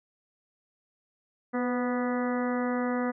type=harmonic tone with a mistuned harmonic; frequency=245.8 Hz; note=B3; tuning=8 cents flat; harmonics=1 / 2 / 3 / 4 / 5 / 6 / 7 / 8; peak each=-28 / -32 / -37 / -40 / -38 / -42 / -43 / -42 dBFS; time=1.53-3.12 s; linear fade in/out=20 ms; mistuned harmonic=2; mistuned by=+28 cents; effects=none